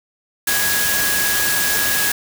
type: tone in noise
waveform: sine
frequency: 1661.2 Hz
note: G#6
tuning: in tune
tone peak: -21 dBFS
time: 0.47-2.12 s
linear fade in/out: 5 ms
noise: white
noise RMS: -19 dBFS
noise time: 0.47-2.12 s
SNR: -5 dB
effects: none